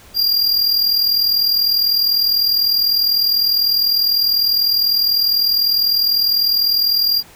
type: tone with amplitude modulation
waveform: square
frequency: 4788 Hz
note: D8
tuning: 33 cents sharp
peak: -11 dBFS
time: 0.14-7.23 s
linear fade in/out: 50 ms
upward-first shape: sine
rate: 40 Hz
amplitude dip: 55%
effects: pink hiss -44 dBFS RMS until 7.35 s